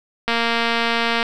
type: click train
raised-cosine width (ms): 0.3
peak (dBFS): -4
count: 221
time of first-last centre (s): 0.28-1.228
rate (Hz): 232
effects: none